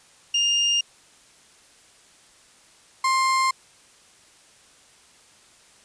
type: tone pair in turn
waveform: 35% pulse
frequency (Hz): 2815 / 1054.4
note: F7 / C6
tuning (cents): +13 / +13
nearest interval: octave + perfect fourth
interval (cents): 1700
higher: first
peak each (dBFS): -17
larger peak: neither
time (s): 0.34-0.81 / 3.04-3.51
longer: neither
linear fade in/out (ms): 5
effects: white hiss -54 dBFS RMS until 5.84 s + resampled to 22050 Hz